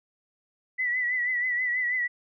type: tone with vibrato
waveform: sine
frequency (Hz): 1975.5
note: B6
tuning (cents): 0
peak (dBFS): -24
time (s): 0.78-2.08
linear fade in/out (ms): 20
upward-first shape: triangle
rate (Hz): 6.2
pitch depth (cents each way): 64
effects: none